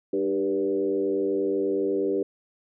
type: tone with frequency modulation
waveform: sine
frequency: 392 Hz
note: G4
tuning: in tune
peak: -22 dBFS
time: 0.13-2.23 s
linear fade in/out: 5 ms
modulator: 91.7 Hz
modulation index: 1.1
effects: none